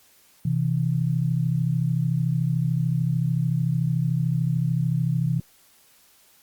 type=tone pair together; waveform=sine; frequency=129.06 / 162.6 Hz; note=C3 / E3; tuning=-23 / -23 cents; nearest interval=major third; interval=400 cents; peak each=-23 dBFS; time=0.45-5.4 s; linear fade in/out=5 ms; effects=white hiss -57 dBFS RMS until 6.42 s + Opus 48 kbps